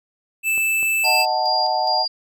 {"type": "tone", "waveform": "square", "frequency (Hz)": 2637, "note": "E7", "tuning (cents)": 0, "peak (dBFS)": -18, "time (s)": [0.43, 1.26], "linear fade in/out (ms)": 50}
{"type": "clicks", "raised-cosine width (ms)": 1, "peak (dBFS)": -24, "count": 2, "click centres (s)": [0.578, 0.829]}
{"type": "chord", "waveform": "sine", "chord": "D# diminished", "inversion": "none", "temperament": "equal", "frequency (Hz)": [622.3, 740, 880], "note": ["D#5", "F#5", "A5"], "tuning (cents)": [0, 0, 0], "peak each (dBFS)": [-25, -21, -22], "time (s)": [1.03, 2.06], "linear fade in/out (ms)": 50}
{"type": "tone with tremolo", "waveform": "sine", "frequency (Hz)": 4808, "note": "D8", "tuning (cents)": 40, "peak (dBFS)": -20, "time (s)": [1.04, 2.08], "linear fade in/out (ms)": 10, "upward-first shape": "square", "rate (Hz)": 2.4, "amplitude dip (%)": 55}
{"effects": []}